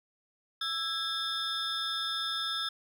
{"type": "tone cluster", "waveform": "triangle", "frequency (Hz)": [1329, 1638, 3344, 3587, 5190], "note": ["E6", "G#6", "G#7", "A7", "E8"], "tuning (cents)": [14, -24, 11, 33, -28], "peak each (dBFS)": [-36, -39, -39, -32, -39], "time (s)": [0.61, 2.69], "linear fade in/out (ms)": 5, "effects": []}